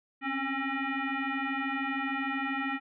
sine tone with frequency modulation, 805 Hz, G5, 46 cents sharp, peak -29 dBFS, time 0.21-2.8 s, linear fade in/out 50 ms, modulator 541 Hz, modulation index 2.9, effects none

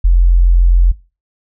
sine tone, 43.65 Hz, F1, in tune, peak -5 dBFS, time 0.04-0.92 s, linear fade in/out 10 ms, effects noise-tail reverb RT60 0.3 s tail -19 dB re dry

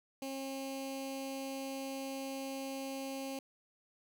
15% pulse tone with notch filter, 270 Hz, C#4, 45 cents flat, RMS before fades -41 dBFS, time 0.22-3.39 s, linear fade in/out 2 ms, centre 1300 Hz, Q 0.84, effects none

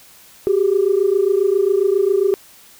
sine tone pair together, 379.2 / 406.6 Hz, F#4 / G#4, +43 / -37 cents, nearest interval minor second, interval 120 cents, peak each -15 dBFS, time 0.47-2.34 s, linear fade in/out 0 ms, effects tanh soft clip ceiling -6 dBFS + white hiss -46 dBFS RMS until 2.79 s

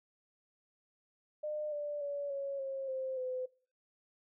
sine tone with pitch steps, 604 / 587.1 / 570.8 / 554.8 / 539.3 / 524.3 / 509.7 Hz, D5 / D5 / D5 / C#5 / C#5 / C5 / C5, +48 / -1 / -49 / +1 / -48 / +3 / -45 cents, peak -35 dBFS, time 1.43-3.46 s, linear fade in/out 10 ms, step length 290 ms, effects noise-tail reverb RT60 0.4 s tail -21 dB re dry

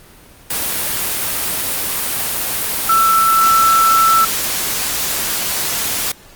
sine tone in noise, 1328 Hz, E6, 12 cents sharp, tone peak -9 dBFS, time 2.89-4.25 s, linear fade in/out 5 ms, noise white, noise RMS -19 dBFS, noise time 0.5-6.12 s, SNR +7 dB, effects pink hiss -43 dBFS RMS until 6.35 s + Opus 32 kbps

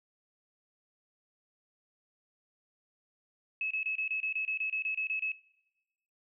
sine tone bursts, 2585 Hz, E7, 34 cents flat, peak -30 dBFS, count 14, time 3.61-5.319 s, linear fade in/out 2 ms, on 97 ms, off 27 ms, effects noise-tail reverb RT60 1.0 s tail -22 dB re dry

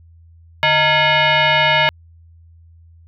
sine tone with frequency modulation, 622.3 Hz, D#5, in tune, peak -11 dBFS, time 0.63-1.89 s, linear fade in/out 0 ms, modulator 770 Hz, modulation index 3.4, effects added 83 Hz sine -43 dBFS peak until 3.07 s

